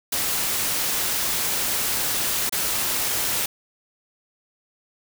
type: noise with dropouts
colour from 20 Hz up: white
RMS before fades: -24 dBFS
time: 0.12-3.46 s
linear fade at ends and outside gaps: 5 ms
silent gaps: 2.495-2.523 s
effects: none